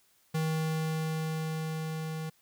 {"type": "tone with level ramp", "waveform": "square", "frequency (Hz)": 158.6, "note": "D#3", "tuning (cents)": 33, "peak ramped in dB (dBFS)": [-28, -35], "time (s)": [0.34, 2.3], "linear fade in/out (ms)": 10, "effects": ["white hiss -67 dBFS RMS until 2.41 s"]}